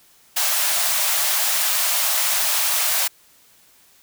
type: high-pass noise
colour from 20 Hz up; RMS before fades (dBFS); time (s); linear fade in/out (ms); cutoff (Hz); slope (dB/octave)
white; -20; 0.36-3.08; 10; 570; 96
effects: white hiss -54 dBFS RMS until 4.02 s